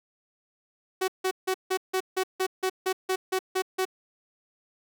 sawtooth tone bursts, 375.3 Hz, F#4, 25 cents sharp, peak -20 dBFS, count 13, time 1.01-3.853 s, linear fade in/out 10 ms, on 71 ms, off 160 ms, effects none

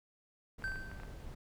brown noise, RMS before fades -46 dBFS, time 0.58-1.35 s, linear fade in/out 10 ms
clicks, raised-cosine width 0.5 ms, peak -35 dBFS, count 7, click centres 0.623 / 0.679 / 0.719 / 0.758 / 0.915 / 1 / 1.034 s
triangle tone with exponential decay, 1551 Hz, G6, 19 cents flat, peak -32 dBFS, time 0.64-1.24 s, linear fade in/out 0 ms, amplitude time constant 130 ms
effects none

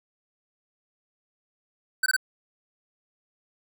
square tone bursts, 1531 Hz, G6, 41 cents flat, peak -21 dBFS, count 3, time 2.03-2.165 s, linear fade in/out 5 ms, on 31 ms, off 21 ms, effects none

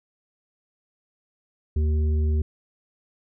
harmonic tone, 76.5 Hz, D#2, 29 cents flat, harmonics 1 / 3 / 5, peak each -19 / -35 / -36 dBFS, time 1.76-2.42 s, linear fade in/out 5 ms, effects none

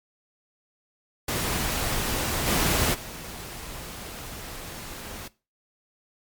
pink noise with level steps, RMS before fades -27 / -23 / -38 dBFS, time 1.28-5.28 s, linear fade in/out 5 ms, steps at 2.46 / 2.93 s, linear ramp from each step 20 ms, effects noise-tail reverb RT60 0.3 s tail -20 dB re dry + MP3 96 kbps

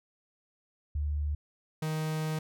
sine / 45% pulse tone pair in turn, 73.8 / 156.38 Hz, D2 / D#3, +9 / +9 cents, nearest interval octave + minor second, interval 1300 cents, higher second, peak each -28 / -30 dBFS, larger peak first, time 0.95-1.35 / 1.82-2.39 s, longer second, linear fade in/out 5 ms, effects none

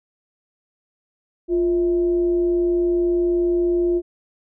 sine tone with frequency modulation, 349.2 Hz, F4, in tune, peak -16 dBFS, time 1.48-4.02 s, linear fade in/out 50 ms, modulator 298 Hz, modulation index 0.23, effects none

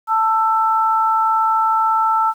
sine tone pair together, 886.3 / 1328 Hz, A5 / E6, +12 / +12 cents, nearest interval perfect fifth, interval 700 cents, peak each -16 dBFS, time 0.07-2.34 s, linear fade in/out 50 ms, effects 8-bit

